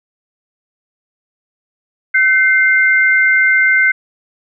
sine tone pair together, 1531 / 2097 Hz, G6 / C7, -41 / +3 cents, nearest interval perfect fourth, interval 544 cents, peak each -11 dBFS, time 2.14-3.92 s, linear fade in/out 10 ms, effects none

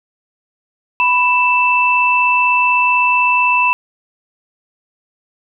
sine tone pair together, 987.8 / 2652 Hz, B5 / E7, 0 / +10 cents, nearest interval octave + perfect fourth, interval 1710 cents, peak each -13 dBFS, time 1-3.73 s, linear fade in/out 0 ms, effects none

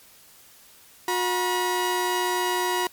sawtooth tone pair together, 361.1 / 964 Hz, F#4 / B5, -42 / -42 cents, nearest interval octave + perfect fourth, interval 1700 cents, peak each -22 / -21 dBFS, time 1.08-2.87 s, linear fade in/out 2 ms, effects white hiss -52 dBFS RMS until 2.92 s + MP3 96 kbps

